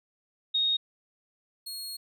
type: tone pair in turn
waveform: sine / sawtooth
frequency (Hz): 3729 / 4300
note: A#7 / C8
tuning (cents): 0 / +47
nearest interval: major second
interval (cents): 247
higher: second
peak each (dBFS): -23 / -33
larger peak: first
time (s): 0.54-0.77 / 1.66-1.97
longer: second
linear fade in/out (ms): 10
effects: none